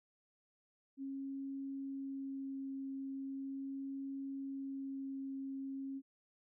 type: tone with vibrato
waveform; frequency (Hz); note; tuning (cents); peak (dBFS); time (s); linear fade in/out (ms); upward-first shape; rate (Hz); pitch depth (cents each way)
sine; 271.7; C#4; -35; -40; 0.97-6.02; 50; sine; 0.39; 8
effects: none